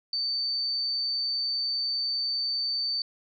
sine tone, 4565 Hz, D8, 50 cents flat, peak -26 dBFS, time 0.13-3.02 s, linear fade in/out 2 ms, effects none

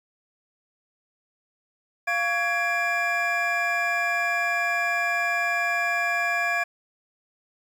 triangle tone cluster, 695 / 1127 / 1665 / 2376 Hz, F5 / C#6 / G#6 / D7, -9 / +28 / +4 / +20 cents, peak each -26 / -31 / -24 / -26 dBFS, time 2.07-6.64 s, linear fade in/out 10 ms, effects 9-bit

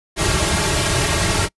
pink noise with comb filter, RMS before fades -18 dBFS, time 0.16-1.49 s, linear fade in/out 50 ms, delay 4 ms, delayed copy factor -0.9, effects noise-tail reverb RT60 0.1 s tail -26 dB re dry + resampled to 24000 Hz

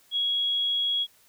sine tone, 3322 Hz, G#7, in tune, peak -23 dBFS, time 0.11-1.07 s, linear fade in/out 50 ms, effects white hiss -60 dBFS RMS until 1.28 s

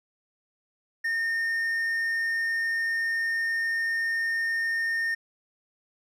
triangle tone, 1827 Hz, A#6, 35 cents flat, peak -23 dBFS, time 1.04-5.15 s, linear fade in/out 10 ms, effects none

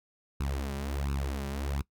sawtooth tone with flanger, 69.3 Hz, C#2, in tune, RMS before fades -33 dBFS, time 0.4-1.82 s, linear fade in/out 5 ms, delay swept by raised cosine 0.75 to 5.15 ms, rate 1.4 Hz, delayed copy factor +0.95, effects noise-tail reverb RT60 0.1 s tail -21 dB re dry

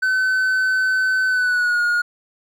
triangle tone with pitch glide, 1520 to 1434.7 Hz, F#6 to F6, +46 to +46 cents, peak -14 dBFS, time 0.02-2.02 s, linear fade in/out 10 ms, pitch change -100 cents, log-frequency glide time 1.27-1.82 s, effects none

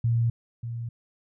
sine tone pair in turn, 116.6 / 117.13 Hz, A#2 / A#2, +1 / +9 cents, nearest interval unison, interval 8 cents, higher second, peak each -20 / -30 dBFS, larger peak first, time 0.04-0.3 / 0.63-0.89 s, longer neither, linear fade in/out 5 ms, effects none

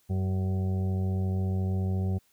harmonic tone with a mistuned harmonic, 94.3 Hz, F#2, 33 cents sharp, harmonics 1 / 2 / 4 / 5 / 6 / 7 / 8, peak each -26 / -32 / -40 / -49 / -49 / -52 / -47 dBFS, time 0.09-2.19 s, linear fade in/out 20 ms, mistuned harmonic 4, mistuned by +15 cents, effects white hiss -67 dBFS RMS until 2.32 s

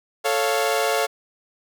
sawtooth chord, A augmented, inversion none, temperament equal, 440 / 554.4 / 698.5 Hz, A4 / C#5 / E#5, 0 / 0 / 0 cents, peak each -20 dBFS, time 0.24-1.07 s, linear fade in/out 20 ms, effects none

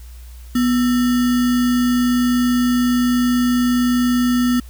sine tone with sample-and-hold, 245.6 Hz, B3, 9 cents flat, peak -13 dBFS, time 0.55-4.6 s, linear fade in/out 5 ms, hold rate 1575 Hz, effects added 60 Hz sine -34 dBFS peak until 4.69 s + white hiss -49 dBFS RMS until 4.69 s

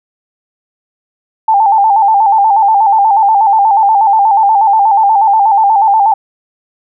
sine tone with vibrato, 840 Hz, G#5, 19 cents sharp, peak -5 dBFS, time 1.48-6.14 s, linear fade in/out 5 ms, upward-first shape square, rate 8.3 Hz, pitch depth 86 cents each way, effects none

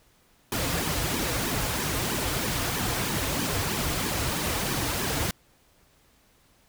pink noise with flanger, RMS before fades -28 dBFS, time 0.52-5.31 s, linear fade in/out 2 ms, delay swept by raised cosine 1.4 to 5.3 ms, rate 3.1 Hz, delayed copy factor -0.8, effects pink hiss -62 dBFS RMS until 6.68 s

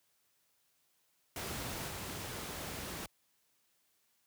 pink noise with level steps, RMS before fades -40 / -42 dBFS, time 1.36-3.06 s, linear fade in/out 2 ms, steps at 1.87 s, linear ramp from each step 20 ms, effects white hiss -75 dBFS RMS until 4.26 s + high-pass 60 Hz 12 dB/octave

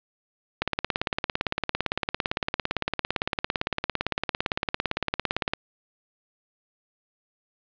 click train, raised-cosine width 0.3 ms, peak -8 dBFS, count 88, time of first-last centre 0.62-5.535 s, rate 17.7 Hz, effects resampled to 11025 Hz + 7-bit

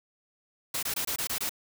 white noise bursts, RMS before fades -31 dBFS, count 7, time 0.74-1.494 s, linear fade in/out 5 ms, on 88 ms, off 23 ms, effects none

